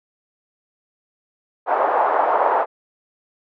white band-pass noise, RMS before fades -18 dBFS, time 1.66-2.66 s, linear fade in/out 50 ms, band 520 to 1000 Hz, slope 24 dB/octave, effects none

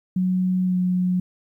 sine tone with pitch glide, 184.1 to 181.67 Hz, F#3 to F#3, -8 to -31 cents, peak -18 dBFS, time 0.16-1.2 s, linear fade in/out 5 ms, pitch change -23 cents, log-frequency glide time 0.64-0.77 s, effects 10-bit

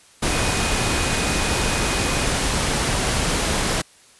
sine tone in noise, 2489 Hz, D#7, in tune, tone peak -31 dBFS, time 0.31-2.26 s, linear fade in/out 10 ms, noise pink, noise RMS -21 dBFS, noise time 0.22-3.82 s, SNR -13 dB, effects white hiss -51 dBFS RMS until 4.19 s + resampled to 24000 Hz

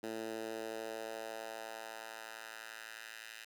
10% pulse tone with high-pass filter sweep, 111.6 Hz, A2, 25 cents sharp, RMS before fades -45 dBFS, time 0.03-3.45 s, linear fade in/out 10 ms, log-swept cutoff 290 to 2100 Hz, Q 1.5, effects none

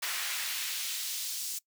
pink noise with high-pass filter sweep, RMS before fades -35 dBFS, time 0.02-1.59 s, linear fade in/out 10 ms, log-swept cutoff 1500 to 5900 Hz, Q 1, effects noise-tail reverb RT60 0.1 s tail -22 dB re dry

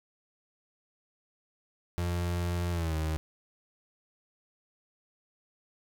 35% pulse tone with pitch glide, 87.31 to 78.69 Hz, F2 to D#2, 0 to +20 cents, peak -27 dBFS, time 1.98-3.17 s, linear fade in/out 0 ms, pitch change -180 cents, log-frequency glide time 2.71-2.95 s, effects none

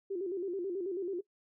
sine tone with vibrato, 370 Hz, F#4, in tune, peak -33 dBFS, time 0.1-1.21 s, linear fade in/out 10 ms, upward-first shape square, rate 9.2 Hz, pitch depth 100 cents each way, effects noise-tail reverb RT60 0.1 s tail -20 dB re dry

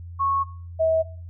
sine tone pair in turn, 1100 / 643.9 Hz, C#6 / E5, -14 / -41 cents, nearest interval major sixth, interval 927 cents, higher first, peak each -20 / -17 dBFS, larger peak second, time 0.19-0.44 / 0.79-1.03 s, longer first, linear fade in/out 20 ms, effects noise-tail reverb RT60 0.4 s tail -17 dB re dry + added 86 Hz sine -35 dBFS peak until 1.29 s

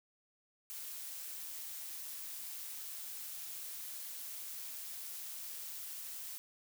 blue noise with amplitude modulation, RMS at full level -44 dBFS, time 0.7-6.38 s, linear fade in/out 0 ms, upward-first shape sine, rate 153 Hz, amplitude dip 25%, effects none

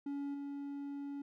triangle tone with level steps, 282.4 Hz, C#4, 32 cents sharp, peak -35 / -38 dBFS, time 0.06-1.22 s, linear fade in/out 5 ms, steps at 0.34 s, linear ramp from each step 5 ms, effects none

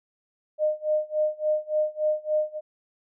sine tone with tremolo, 612 Hz, D#5, 29 cents flat, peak -19 dBFS, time 0.58-2.61 s, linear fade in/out 50 ms, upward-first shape sine, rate 3.5 Hz, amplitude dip 95%, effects none

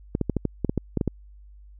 clicks, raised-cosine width 3 ms, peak -10 dBFS, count 11, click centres 0.151 / 0.213 / 0.297 / 0.367 / 0.453 / 0.647 / 0.695 / 0.777 / 0.973 / 1.012 / 1.077 s, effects added 50 Hz sine -45 dBFS peak until 1.79 s

